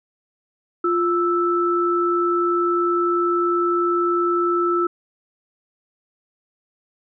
sine tone pair together, 349.2 / 1318.5 Hz, F4 / E6, 0 / 0 cents, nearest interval octave + major seventh, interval 2300 cents, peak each -19 / -20 dBFS, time 0.84-4.87 s, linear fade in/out 5 ms, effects none

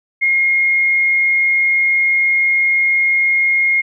sine tone, 2143 Hz, C7, 41 cents sharp, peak -11 dBFS, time 0.21-3.82 s, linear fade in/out 20 ms, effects none

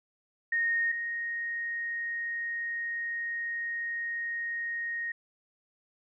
sine tone pair in turn, 1854 / 1865.8 Hz, A#6 / A#6, -10 / +1 cents, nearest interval unison, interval 11 cents, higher second, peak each -25 / -31 dBFS, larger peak first, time 0.52-0.92 / 0.92-5.12 s, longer second, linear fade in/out 5 ms, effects none

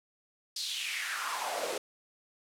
pink noise with high-pass filter sweep, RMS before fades -35 dBFS, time 0.56-1.78 s, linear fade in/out 5 ms, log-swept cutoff 4700 to 420 Hz, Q 4.2, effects low-pass 11000 Hz 12 dB/octave

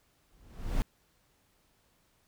brown noise with exponential growth, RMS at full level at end -25 dBFS, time 0.31-0.82 s, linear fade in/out 0 ms, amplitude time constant 110 ms, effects pink hiss -70 dBFS RMS until 2.27 s

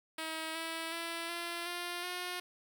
5% pulse tone with pitch steps, 319.5 / 327 / 334.6 / 342.4 / 350.4 / 358.6 Hz, D#4 / E4 / E4 / F4 / F4 / F4, +46 / -14 / +26 / -34 / +6 / +46 cents, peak -26 dBFS, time 0.18-2.4 s, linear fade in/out 5 ms, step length 370 ms, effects none

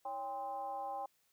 sine tone with frequency modulation, 799 Hz, G5, 33 cents sharp, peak -38 dBFS, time 0.05-1.06 s, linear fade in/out 5 ms, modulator 240 Hz, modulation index 0.76, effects white hiss -75 dBFS RMS until 1.32 s

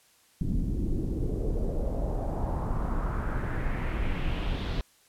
brown noise with low-pass filter sweep, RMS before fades -29 dBFS, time 0.41-4.81 s, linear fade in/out 0 ms, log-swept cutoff 220 to 4000 Hz, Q 2.6, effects white hiss -62 dBFS RMS until 5.08 s + low-pass 12000 Hz 12 dB/octave

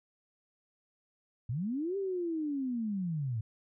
sine linear two-way sweep, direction up then down, 103.9 to 400.3 to 103.9 Hz, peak -31 dBFS, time 1.49-3.41 s, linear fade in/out 5 ms, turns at 1.97 s, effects none

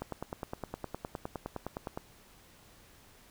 click train, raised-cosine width 1 ms, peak -22 dBFS, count 20, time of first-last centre 0.02-1.975 s, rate 9.72 Hz, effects pink hiss -59 dBFS RMS until 3.3 s

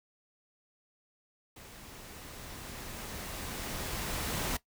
pink noise with level ramp, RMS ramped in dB -51 to -33 dBFS, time 1.56-4.57 s, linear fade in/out 5 ms, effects noise-tail reverb RT60 0.1 s tail -17 dB re dry

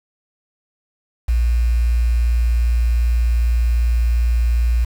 sine tone with quantisation, 58.7 Hz, A#1, 13 cents sharp, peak -13 dBFS, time 1.28-4.85 s, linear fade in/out 10 ms, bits 6, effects none

